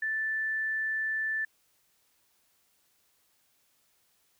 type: tone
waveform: sine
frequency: 1760 Hz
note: A6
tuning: in tune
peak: -28 dBFS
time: 0.02-1.45 s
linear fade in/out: 5 ms
effects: white hiss -70 dBFS RMS until 4.39 s

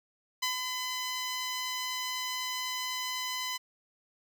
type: tone with ADSR envelope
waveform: 10% pulse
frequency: 1012 Hz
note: B5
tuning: 42 cents sharp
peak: -19 dBFS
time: 0.42-3.58 s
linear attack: 11 ms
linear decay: 130 ms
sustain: -5 dB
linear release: 19 ms
effects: none

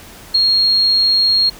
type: tone with ADSR envelope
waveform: sine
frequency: 4265 Hz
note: C8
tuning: 32 cents sharp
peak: -7 dBFS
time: 0.34-1.5 s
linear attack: 12 ms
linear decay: 9 ms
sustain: -3 dB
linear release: 12 ms
effects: pink hiss -38 dBFS RMS until 1.59 s

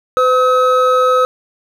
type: tone pair together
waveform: triangle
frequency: 508 / 1278.9 Hz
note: B4 / D#6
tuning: +49 / +47 cents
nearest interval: octave + major third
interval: 1598 cents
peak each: -10 dBFS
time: 0.17-1.25 s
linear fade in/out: 0 ms
effects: none

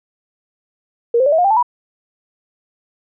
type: tone with pitch steps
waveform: sine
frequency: 470.1 / 521.6 / 578.8 / 642.2 / 712.5 / 790.6 / 877.2 / 973.4 Hz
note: A#4 / C5 / D5 / E5 / F5 / G5 / A5 / B5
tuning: +15 / -5 / -25 / -45 / +34 / +15 / -6 / -25 cents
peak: -10 dBFS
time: 1.14-1.628 s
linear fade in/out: 5 ms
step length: 61 ms
effects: none

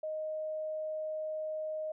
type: tone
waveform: sine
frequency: 622.3 Hz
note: D#5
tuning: in tune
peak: -34 dBFS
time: 0.03-1.92 s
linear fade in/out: 5 ms
effects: none

